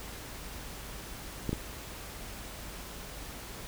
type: clicks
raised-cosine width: 3 ms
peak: -17 dBFS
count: 2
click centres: 1.493 / 1.53 s
effects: added 50 Hz sine -47 dBFS peak until 3.67 s + pink hiss -44 dBFS RMS until 3.67 s